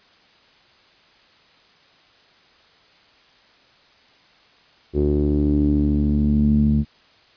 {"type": "tone with low-pass filter sweep", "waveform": "sawtooth", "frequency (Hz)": 73.42, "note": "D2", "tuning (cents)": 0, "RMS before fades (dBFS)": -18, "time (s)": [4.93, 6.85], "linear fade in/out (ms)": 50, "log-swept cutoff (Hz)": [370, 200], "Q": 6.2, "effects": ["white hiss -54 dBFS RMS until 7.36 s", "resampled to 11025 Hz"]}